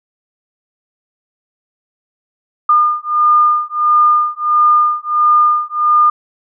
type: beating tone pair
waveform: sine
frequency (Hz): 1211 / 1212.5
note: D#6 / D#6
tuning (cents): -47 / -45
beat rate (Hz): 1.5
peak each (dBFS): -12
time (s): 2.69-6.1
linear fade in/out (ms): 5
effects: none